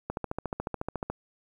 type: click train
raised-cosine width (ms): 1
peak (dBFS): -17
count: 15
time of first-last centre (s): 0.1-1.1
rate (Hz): 14
effects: 9-bit